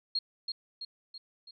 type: tone with echo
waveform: sine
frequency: 4255 Hz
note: C8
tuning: 28 cents sharp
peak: -27 dBFS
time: 0.15-0.19 s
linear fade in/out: 5 ms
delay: 330 ms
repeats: 4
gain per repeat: -5 dB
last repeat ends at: 1.51 s
effects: none